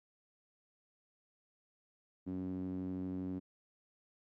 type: tone with band-pass filter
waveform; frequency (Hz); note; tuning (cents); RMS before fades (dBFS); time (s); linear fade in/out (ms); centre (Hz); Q
sawtooth; 92.5; F#2; 0; -40; 2.26-3.4; 20; 250; 4.7
effects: none